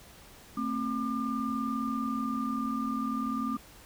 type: tone cluster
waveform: sine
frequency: 224.7 / 265 / 1199 Hz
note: A3 / C4 / D6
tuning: +37 / +22 / +36 cents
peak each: -33 / -33 / -34 dBFS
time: 0.57-3.57 s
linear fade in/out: 5 ms
effects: pink hiss -53 dBFS RMS until 3.85 s